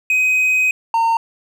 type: tone pair in turn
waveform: triangle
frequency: 2516 / 913.5 Hz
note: D#7 / A#5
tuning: +19 / -35 cents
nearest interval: octave + tritone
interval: 1754 cents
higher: first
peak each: -11 dBFS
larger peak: neither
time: 0.1-0.71 / 0.94-1.17 s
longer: first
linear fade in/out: 2 ms
effects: none